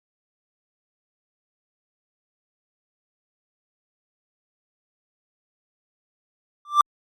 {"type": "tone with exponential growth", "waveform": "triangle", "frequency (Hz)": 1178, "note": "D6", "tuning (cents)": 5, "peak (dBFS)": -6, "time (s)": [6.65, 6.81], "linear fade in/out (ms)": 2, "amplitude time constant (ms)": 33, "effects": ["Opus 48 kbps"]}